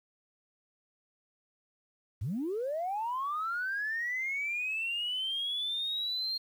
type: linear sweep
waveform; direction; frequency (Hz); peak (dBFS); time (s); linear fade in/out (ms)
sine; up; 82 to 4230; -30; 2.21-6.38; 10
effects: tanh soft clip ceiling -26 dBFS + 10-bit